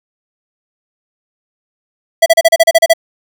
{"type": "tone bursts", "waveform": "square", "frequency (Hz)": 659.3, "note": "E5", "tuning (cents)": 0, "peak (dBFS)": -4, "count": 10, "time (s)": [2.22, 2.936], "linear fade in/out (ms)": 10, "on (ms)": 41, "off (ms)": 34, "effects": []}